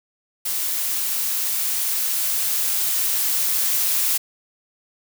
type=noise with level ramp; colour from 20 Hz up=blue; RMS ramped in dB=-24 to -20 dBFS; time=0.45-4.18 s; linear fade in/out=10 ms; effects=none